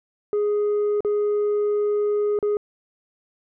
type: tone with dropouts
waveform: sine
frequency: 415.3 Hz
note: G#4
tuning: in tune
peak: -16 dBFS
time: 0.33-2.57 s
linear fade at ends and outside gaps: 1 ms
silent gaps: 1.006-1.048 / 2.389-2.427 s
effects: tanh soft clip ceiling -18 dBFS